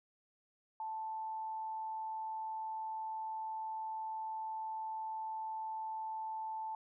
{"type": "tone with amplitude modulation", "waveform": "sine", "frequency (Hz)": 880, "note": "A5", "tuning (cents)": 0, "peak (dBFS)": -37, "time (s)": [0.8, 6.75], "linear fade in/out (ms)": 2, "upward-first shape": "sine", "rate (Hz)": 166, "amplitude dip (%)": 25, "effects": []}